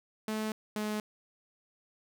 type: tone pair in turn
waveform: sawtooth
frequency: 216.6 / 212.3 Hz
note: A3 / G#3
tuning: -27 / +38 cents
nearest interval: unison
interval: 35 cents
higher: first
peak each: -28 dBFS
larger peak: neither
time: 0.28-0.52 / 0.76-1 s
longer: neither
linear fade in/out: 2 ms
effects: none